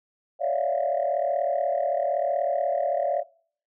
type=tone cluster; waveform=sine; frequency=556 / 592 / 664 / 705 Hz; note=C#5 / D5 / E5 / F5; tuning=+5 / +14 / +12 / +16 cents; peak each=-27 dBFS; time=0.39-3.24 s; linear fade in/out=50 ms; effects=noise-tail reverb RT60 0.5 s tail -22 dB re dry + tanh soft clip ceiling -15 dBFS